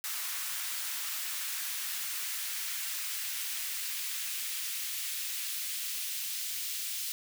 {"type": "noise with high-pass filter sweep", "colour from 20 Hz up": "white", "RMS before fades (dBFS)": -36, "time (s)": [0.04, 7.12], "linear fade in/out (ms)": 0, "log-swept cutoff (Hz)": [1300, 2900], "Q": 1, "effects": []}